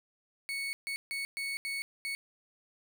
35% pulse tone bursts at uneven times, 2217 Hz, C#7, in tune, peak -32 dBFS, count 6, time 0.49-0.73 / 0.87-0.96 / 1.11-1.25 / 1.37-1.57 / 1.65-1.82 / 2.05-2.15 s, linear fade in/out 0 ms, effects none

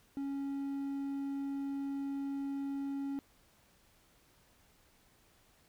triangle tone, 277.2 Hz, C#4, in tune, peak -33 dBFS, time 0.17-3.19 s, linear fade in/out 0 ms, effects pink hiss -67 dBFS RMS until 5.68 s

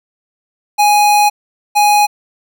square tone pair in turn, 830.6 / 830.6 Hz, G#5 / G#5, 0 / 0 cents, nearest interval unison, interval 0 cents, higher neither, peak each -8 dBFS, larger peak neither, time 0.78-1.3 / 1.75-2.07 s, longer first, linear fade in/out 20 ms, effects none

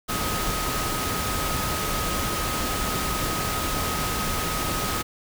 sine tone in noise, 1261 Hz, D#6, 23 cents sharp, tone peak -31 dBFS, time 0.08-5.03 s, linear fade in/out 20 ms, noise pink, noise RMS -27 dBFS, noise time 0.08-5.03 s, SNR -7 dB, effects none

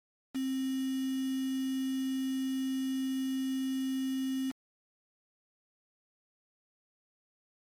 sine tone with quantisation, 264.2 Hz, C4, 17 cents sharp, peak -30 dBFS, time 0.34-4.52 s, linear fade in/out 20 ms, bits 7, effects MP3 64 kbps

